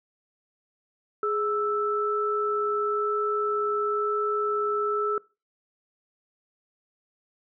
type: tone pair together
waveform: sine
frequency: 417.5 / 1318.5 Hz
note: G#4 / E6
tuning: +9 / 0 cents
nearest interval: octave + minor sixth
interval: 1991 cents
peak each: -26 dBFS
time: 1.23-5.18 s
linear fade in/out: 2 ms
effects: noise-tail reverb RT60 0.3 s tail -23 dB re dry